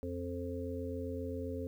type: harmonic tone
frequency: 87.6 Hz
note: F2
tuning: 6 cents sharp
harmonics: 1 / 3 / 5 / 6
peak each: -41 / -41 / -42 / -44 dBFS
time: 0.03-1.67 s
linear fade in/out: 0 ms
effects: 11-bit